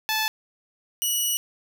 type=tone pair in turn; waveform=10% pulse; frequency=871 / 2930 Hz; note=A5 / F#7; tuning=-18 / -18 cents; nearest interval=octave + major sixth; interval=2100 cents; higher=second; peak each=-14 dBFS; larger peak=neither; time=0.09-0.28 / 1.02-1.37 s; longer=second; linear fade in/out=0 ms; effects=none